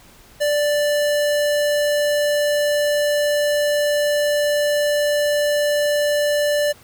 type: tone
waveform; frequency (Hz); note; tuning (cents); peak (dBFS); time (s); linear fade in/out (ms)
square; 587.3; D5; 0; -17; 0.4-6.73; 20
effects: pink hiss -48 dBFS RMS until 6.83 s